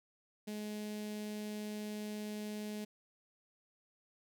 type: tone with notch filter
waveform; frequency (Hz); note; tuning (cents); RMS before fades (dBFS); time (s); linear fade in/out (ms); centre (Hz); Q
sawtooth; 210.9; G#3; +27; -42; 0.47-2.85; 10; 1200; 0.79
effects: none